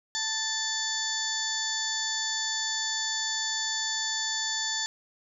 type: harmonic tone with a mistuned harmonic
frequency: 880 Hz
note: A5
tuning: in tune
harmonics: 1 / 2 / 4 / 5 / 6 / 7 / 8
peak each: -40 / -34 / -34 / -34 / -40 / -39 / -34 dBFS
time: 0.15-4.86 s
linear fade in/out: 0 ms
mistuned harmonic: 5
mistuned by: +44 cents
effects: none